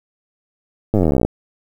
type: slowing click train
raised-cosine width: 2 ms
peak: -3 dBFS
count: 25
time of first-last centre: 0.94-1.25 s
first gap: 9 ms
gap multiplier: 1.03
effects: 7-bit